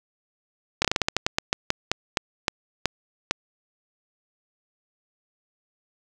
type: slowing click train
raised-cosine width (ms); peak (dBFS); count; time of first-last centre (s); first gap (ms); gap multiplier
0.2; -3; 17; 0.82-3.31; 26; 1.21
effects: none